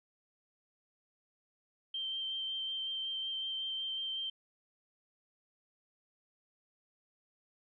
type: tone with vibrato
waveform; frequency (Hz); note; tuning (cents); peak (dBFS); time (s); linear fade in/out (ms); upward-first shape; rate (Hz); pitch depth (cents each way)
sine; 3136; G7; 0; -35; 1.94-4.3; 5; sine; 5.4; 11
effects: none